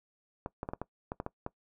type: clicks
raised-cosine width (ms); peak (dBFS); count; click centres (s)
1; -21; 9; 0.461 / 0.631 / 0.689 / 0.735 / 0.816 / 1.119 / 1.201 / 1.264 / 1.464
effects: noise-tail reverb RT60 0.1 s tail -21 dB re dry